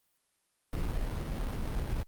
brown noise with sample-and-hold, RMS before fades -33 dBFS, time 0.73-2.03 s, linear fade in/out 0 ms, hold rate 2450 Hz, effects white hiss -75 dBFS RMS until 2.07 s + Opus 32 kbps

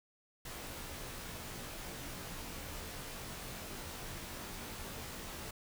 pink noise with comb filter, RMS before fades -45 dBFS, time 0.45-5.51 s, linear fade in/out 5 ms, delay 19 ms, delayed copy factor -1, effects none

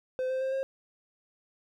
triangle tone with pitch steps, 514 / 521.2 / 528.5 / 535.8 Hz, C5 / C5 / C5 / C5, -31 / -7 / +17 / +41 cents, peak -26 dBFS, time 0.19-0.63 s, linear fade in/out 0 ms, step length 110 ms, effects none

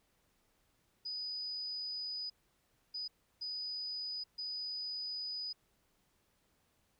sine tone bursts at uneven times, 4972 Hz, D#8, 2 cents flat, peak -38 dBFS, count 4, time 1.05-2.3 / 2.94-3.08 / 3.41-4.24 / 4.38-5.53 s, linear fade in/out 10 ms, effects pink hiss -75 dBFS RMS until 6.99 s

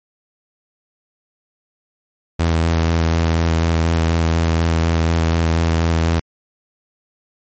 sawtooth tone with vibrato, 82.41 Hz, E2, in tune, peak -10 dBFS, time 2.39-6.2 s, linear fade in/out 10 ms, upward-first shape square, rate 4.1 Hz, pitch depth 15 cents each way, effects low-pass 7000 Hz 12 dB/octave + MP3 32 kbps

